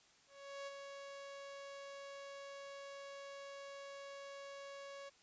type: tone with ADSR envelope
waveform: sawtooth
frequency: 557 Hz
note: C#5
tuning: 8 cents sharp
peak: -40 dBFS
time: 0.27-5.1 s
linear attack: 400 ms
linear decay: 27 ms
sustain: -5 dB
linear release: 19 ms
effects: white hiss -68 dBFS RMS until 5.22 s + resampled to 16000 Hz